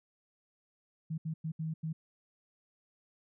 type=tone bursts at uneven times; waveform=sine; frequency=159.2 Hz; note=D#3; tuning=40 cents sharp; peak=-33 dBFS; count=5; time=1.1-1.18 / 1.25-1.34 / 1.44-1.52 / 1.59-1.74 / 1.83-1.93 s; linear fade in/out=10 ms; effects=none